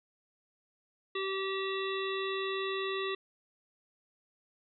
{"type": "harmonic tone", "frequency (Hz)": 386.1, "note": "G4", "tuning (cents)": -26, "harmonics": [1, 3, 5, 7, 9, 10], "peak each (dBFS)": [-34, -39, -41, -42, -44, -44], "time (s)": [1.15, 3.15], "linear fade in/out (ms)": 5, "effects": []}